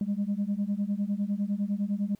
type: beating tone pair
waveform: sine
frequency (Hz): 198.1 / 208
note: G3 / G#3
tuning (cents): +18 / +3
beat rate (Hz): 9.9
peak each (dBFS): -28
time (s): 0.01-2.15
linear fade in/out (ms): 2
effects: tanh soft clip ceiling -22 dBFS + pink hiss -66 dBFS RMS until 2.19 s